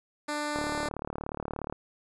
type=tone; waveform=10% pulse; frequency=296.7 Hz; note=D4; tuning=18 cents sharp; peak=-22 dBFS; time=0.28-0.89 s; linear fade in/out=10 ms
type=click train; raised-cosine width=1 ms; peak=-20 dBFS; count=44; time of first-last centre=0.56-1.725 s; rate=36.9 Hz
effects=resampled to 24000 Hz